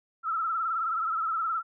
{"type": "tone with vibrato", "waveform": "sine", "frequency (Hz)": 1318.5, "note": "E6", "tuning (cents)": 0, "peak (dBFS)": -26, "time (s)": [0.23, 1.63], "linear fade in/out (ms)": 50, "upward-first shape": "triangle", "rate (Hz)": 19, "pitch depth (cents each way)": 91, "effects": []}